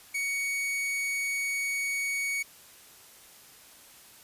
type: tone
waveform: 45% pulse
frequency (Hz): 2235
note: C#7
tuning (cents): +14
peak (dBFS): -28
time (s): 0.14-2.43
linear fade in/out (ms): 10
effects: white hiss -53 dBFS RMS until 4.23 s + resampled to 32000 Hz